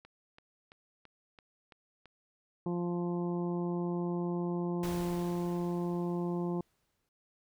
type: click train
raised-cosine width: 0.3 ms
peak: -37 dBFS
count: 7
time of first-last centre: 0.05-2.057 s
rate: 2.99 Hz
type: harmonic tone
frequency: 174.61 Hz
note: F3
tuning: in tune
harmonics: 1 / 2 / 3 / 4 / 5 / 6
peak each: -33 / -35 / -46 / -47 / -46 / -49 dBFS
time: 2.66-6.61 s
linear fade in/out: 2 ms
type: noise with exponential decay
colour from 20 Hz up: pink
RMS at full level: -42 dBFS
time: 4.83-7.09 s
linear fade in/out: 2 ms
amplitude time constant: 490 ms
effects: none